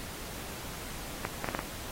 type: clicks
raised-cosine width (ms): 0.5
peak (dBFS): -16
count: 5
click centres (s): 1.251 / 1.444 / 1.488 / 1.549 / 1.591
effects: pink hiss -42 dBFS RMS until 1.91 s + AAC 48 kbps